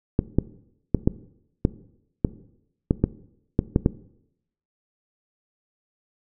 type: clicks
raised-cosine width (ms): 3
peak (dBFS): -4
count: 11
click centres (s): 0.191 / 0.386 / 0.947 / 1.075 / 1.651 / 2.248 / 2.909 / 3.04 / 3.591 / 3.761 / 3.861
effects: noise-tail reverb RT60 0.8 s tail -18 dB re dry